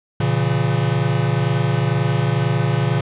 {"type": "chord", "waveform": "square", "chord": "A# diminished", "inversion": "none", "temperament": "equal with one note detuned", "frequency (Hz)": [116.54, 138.59, 167.69], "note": ["A#2", "C#3", "E3"], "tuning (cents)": [0, 0, 30], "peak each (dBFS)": [-21, -20, -24], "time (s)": [0.2, 3.01], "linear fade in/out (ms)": 5, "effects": ["resampled to 8000 Hz", "9-bit"]}